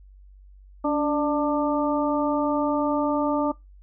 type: harmonic tone with a mistuned harmonic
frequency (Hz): 297.2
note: D4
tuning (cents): +21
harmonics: 1 / 2 / 3 / 4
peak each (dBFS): -23 / -26 / -28 / -29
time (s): 0.84-3.52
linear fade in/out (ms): 10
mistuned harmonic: 1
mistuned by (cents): -51
effects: noise-tail reverb RT60 0.2 s tail -22 dB re dry + added 48 Hz sine -46 dBFS peak until 3.82 s

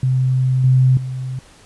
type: tone with level steps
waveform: sine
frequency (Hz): 129.4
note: C3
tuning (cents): -19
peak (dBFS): -13 / -9 / -22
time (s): 0.03-1.39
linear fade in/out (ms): 2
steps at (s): 0.64 / 0.97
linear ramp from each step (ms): 2
effects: pink hiss -47 dBFS RMS until 1.65 s + resampled to 24000 Hz

